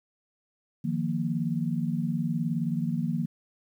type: chord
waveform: sine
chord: Eb suspended second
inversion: none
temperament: equal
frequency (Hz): 155.56 / 174.61 / 233.1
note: Eb3 / F3 / Bb3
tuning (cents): 0 / 0 / 0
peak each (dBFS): -30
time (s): 0.84-3.26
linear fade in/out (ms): 10
effects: 10-bit